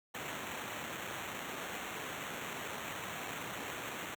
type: noise with sample-and-hold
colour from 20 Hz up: white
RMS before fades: -42 dBFS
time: 0.14-4.15 s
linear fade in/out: 10 ms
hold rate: 4900 Hz
effects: high-pass 100 Hz 12 dB/octave